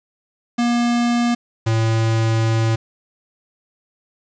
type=tone pair in turn; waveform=square; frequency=238.5 / 112.56 Hz; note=A#3 / A2; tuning=+40 / +40 cents; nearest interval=octave + minor second; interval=1300 cents; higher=first; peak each=-16 dBFS; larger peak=neither; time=0.58-1.35 / 1.66-2.76 s; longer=second; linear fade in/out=10 ms; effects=resampled to 16000 Hz + 7-bit